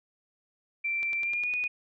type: tone with pitch glide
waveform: sine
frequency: 2349 to 2469 Hz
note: D7 to D#7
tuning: 0 to -14 cents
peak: -27 dBFS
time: 0.84-1.68 s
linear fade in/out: 10 ms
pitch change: +86 cents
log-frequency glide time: 1.19-1.51 s
type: click train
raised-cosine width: 0.2 ms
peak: -26 dBFS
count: 7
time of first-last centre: 1.03-1.639 s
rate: 9.85 Hz
effects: none